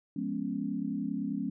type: chord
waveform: sine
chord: C# dominant seventh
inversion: first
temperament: equal with one note detuned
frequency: 174.61 / 209.2 / 246.9 / 277.2 Hz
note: E#3 / G#3 / B3 / C#4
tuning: 0 / +13 / 0 / 0 cents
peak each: -39 / -35 / -37 / -35 dBFS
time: 0.16-1.5 s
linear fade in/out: 5 ms
effects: none